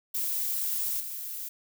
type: noise with level steps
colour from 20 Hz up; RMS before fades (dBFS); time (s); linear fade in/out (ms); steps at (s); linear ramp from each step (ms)
violet; -30 / -37; 0.14-1.49; 10; 1; 5
effects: none